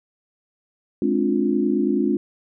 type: chord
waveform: sine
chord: D half-diminished seventh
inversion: second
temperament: just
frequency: 211.4 / 264.3 / 293.7 / 352.4 Hz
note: Ab3 / C4 / D4 / F4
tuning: +31 / +18 / 0 / +16 cents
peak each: -23 dBFS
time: 1.02-2.17 s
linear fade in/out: 2 ms
effects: none